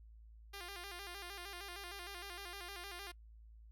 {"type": "tone with vibrato", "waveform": "5% pulse", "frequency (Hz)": 374.8, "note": "F#4", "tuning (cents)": 22, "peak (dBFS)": -35, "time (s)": [0.53, 3.12], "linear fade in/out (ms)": 10, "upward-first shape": "square", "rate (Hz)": 6.5, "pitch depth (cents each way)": 110, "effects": ["noise-tail reverb RT60 0.1 s tail -25 dB re dry", "added 55 Hz sine -55 dBFS peak until 3.71 s"]}